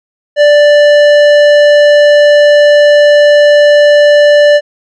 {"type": "tone with tanh clipping", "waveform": "triangle", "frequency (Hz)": 587.3, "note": "D5", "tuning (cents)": 0, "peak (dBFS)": -4, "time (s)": [0.36, 4.61], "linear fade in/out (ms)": 50, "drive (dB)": 18, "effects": []}